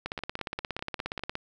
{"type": "two click trains", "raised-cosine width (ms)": 0.3, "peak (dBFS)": [-24, -16], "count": [6, 23], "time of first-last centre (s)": [[0.19, 1.194], [0.06, 1.354]], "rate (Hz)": [4.98, 17], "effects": []}